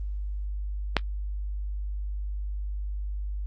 click, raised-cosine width 0.3 ms, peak -4 dBFS, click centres 0.967 s, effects added 50 Hz sine -29 dBFS peak until 3.46 s + Opus 24 kbps

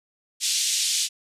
white band-pass noise, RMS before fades -24 dBFS, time 0.4-1.09 s, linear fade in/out 50 ms, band 2900 to 8200 Hz, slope 24 dB/octave, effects resampled to 32000 Hz

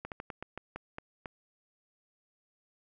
slowing click train, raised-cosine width 0.5 ms, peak -24 dBFS, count 9, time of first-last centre 0.05-1.258 s, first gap 68 ms, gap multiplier 1.22, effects none

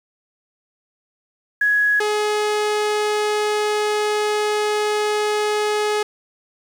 sine / sawtooth tone pair in turn, 1674 / 421.4 Hz, G#6 / G#4, +13 / +25 cents, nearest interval 2 octaves, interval 2388 cents, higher first, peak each -14 dBFS, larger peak neither, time 1.61-2 / 2-6.03 s, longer second, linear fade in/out 5 ms, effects low-pass 8000 Hz 12 dB/octave + 7-bit

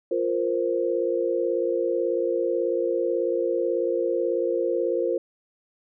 sine chord, F suspended fourth, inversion none, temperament just, 349.2 / 465.6 / 523.8 Hz, F4 / Bb4 / C5, 0 / -2 / +2 cents, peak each -26 dBFS, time 0.11-5.18 s, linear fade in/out 5 ms, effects none

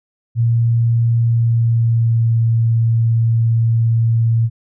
sine tone with pitch glide, 116.54 to 114.67 Hz, A#2 to A#2, 0 to -28 cents, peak -11 dBFS, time 0.35-4.5 s, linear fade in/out 50 ms, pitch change -28 cents, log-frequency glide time 1.2-2.41 s, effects none

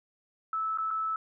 sine tone with dropouts, 1308 Hz, E6, 14 cents flat, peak -28 dBFS, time 0.53-1.16 s, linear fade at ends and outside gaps 2 ms, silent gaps 0.775-0.784 / 0.906-0.91 s, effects none

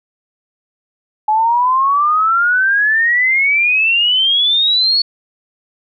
sine exponential sweep, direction up, 847 to 4435 Hz, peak -10 dBFS, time 1.28-5.02 s, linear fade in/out 5 ms, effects none

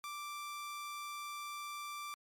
sawtooth tone, 1174.7 Hz, D6, in tune, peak -38 dBFS, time 0.04-2.14 s, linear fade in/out 0 ms, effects MP3 64 kbps

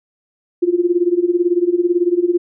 sine tone with tremolo, 350.7 Hz, F4, 7 cents sharp, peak -9 dBFS, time 0.62-2.38 s, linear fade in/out 10 ms, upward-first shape sine, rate 18 Hz, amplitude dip 85%, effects none

